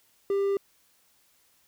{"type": "tone", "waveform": "triangle", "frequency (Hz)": 396.7, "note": "G4", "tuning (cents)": 21, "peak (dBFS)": -21, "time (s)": [0.3, 0.57], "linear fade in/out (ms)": 2, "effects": ["white hiss -65 dBFS RMS until 1.67 s"]}